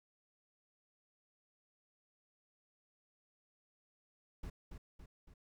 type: noise with echo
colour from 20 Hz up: brown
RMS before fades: -44 dBFS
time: 4.43-4.5 s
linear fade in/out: 5 ms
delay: 280 ms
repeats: 3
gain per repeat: -5 dB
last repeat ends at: 5.34 s
effects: none